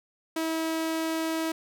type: tone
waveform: sawtooth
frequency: 322.9 Hz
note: E4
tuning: 36 cents flat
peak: -23 dBFS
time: 0.36-1.52 s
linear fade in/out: 5 ms
effects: none